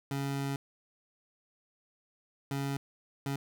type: tone bursts at uneven times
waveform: 25% pulse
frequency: 138.59 Hz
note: C#3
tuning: in tune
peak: -28 dBFS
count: 3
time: 0.11-0.56 / 2.51-2.77 / 3.26-3.36 s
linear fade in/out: 2 ms
effects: none